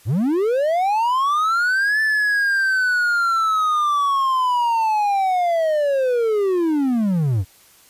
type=linear two-way sweep; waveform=triangle; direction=up then down; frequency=84.6 to 1760 to 84.6 Hz; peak=-14 dBFS; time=0.05-7.45 s; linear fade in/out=50 ms; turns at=2.01 s; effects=white hiss -51 dBFS RMS until 7.89 s + resampled to 32000 Hz